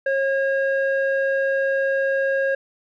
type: tone with low-pass filter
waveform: square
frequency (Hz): 543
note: C#5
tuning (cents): -36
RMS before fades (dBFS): -21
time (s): 0.06-2.55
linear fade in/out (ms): 5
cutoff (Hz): 1400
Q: 3.7
effects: none